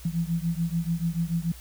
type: beating tone pair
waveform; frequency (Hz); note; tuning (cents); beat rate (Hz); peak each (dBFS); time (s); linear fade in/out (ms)
sine; 164.7 / 171.6; E3 / F3; -1 / -30; 6.9; -27 / -28; 0.05-1.52; 5
effects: added 60 Hz sine -43 dBFS peak until 1.6 s + white hiss -49 dBFS RMS until 1.6 s